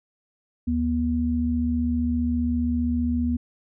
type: tone pair together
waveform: sine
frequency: 75.5 / 241.6 Hz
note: D2 / B3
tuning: +48 / -38 cents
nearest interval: octave + minor sixth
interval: 2014 cents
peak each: -26 / -22 dBFS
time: 0.67-3.37 s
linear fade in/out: 10 ms
effects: none